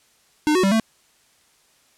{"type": "tone with pitch steps", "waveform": "square", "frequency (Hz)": [303, 368.8, 194.8, 222.7], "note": ["D#4", "F#4", "G3", "A3"], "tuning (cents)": [-46, -6, -11, 21], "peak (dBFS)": -16, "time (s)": [0.47, 0.798], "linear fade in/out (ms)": 0, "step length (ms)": 82, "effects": ["white hiss -59 dBFS RMS until 1.97 s", "low-pass 10000 Hz 12 dB/octave"]}